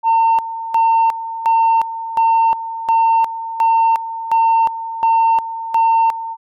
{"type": "tone with tremolo", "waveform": "sine", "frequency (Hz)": 907, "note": "A#5", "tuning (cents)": -48, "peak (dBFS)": -8, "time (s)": [0.03, 6.37], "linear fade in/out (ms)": 50, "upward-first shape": "square", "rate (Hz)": 1.4, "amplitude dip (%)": 80, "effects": ["tanh soft clip ceiling -8 dBFS"]}